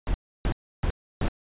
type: noise bursts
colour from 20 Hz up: brown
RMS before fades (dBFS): -24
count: 4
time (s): 0.07-1.284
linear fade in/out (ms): 0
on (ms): 71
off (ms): 310
effects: resampled to 8000 Hz